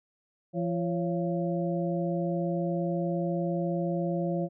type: harmonic tone with a mistuned harmonic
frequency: 171.4 Hz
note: F3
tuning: 32 cents flat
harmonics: 1 / 2 / 3 / 4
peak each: -29 / -33 / -33 / -37 dBFS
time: 0.53-4.49 s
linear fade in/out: 50 ms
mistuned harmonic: 3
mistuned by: +120 cents
effects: none